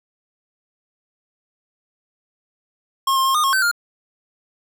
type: tone with pitch steps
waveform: square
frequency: 1077 / 1061 / 1071 / 1223 / 1084 / 1538 / 1408 Hz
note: C6 / C6 / C6 / D#6 / C#6 / G6 / F6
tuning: +50 / +24 / +40 / -30 / -39 / -33 / +14 cents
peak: -16 dBFS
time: 3.07-3.714 s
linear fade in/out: 5 ms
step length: 92 ms
effects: none